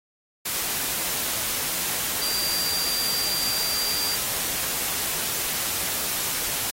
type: tone in noise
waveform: sine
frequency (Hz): 4735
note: D8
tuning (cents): +13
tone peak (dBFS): -26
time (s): 2.21-4.16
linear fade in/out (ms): 10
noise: white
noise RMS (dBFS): -27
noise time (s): 0.45-6.71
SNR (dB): -2
effects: AAC 48 kbps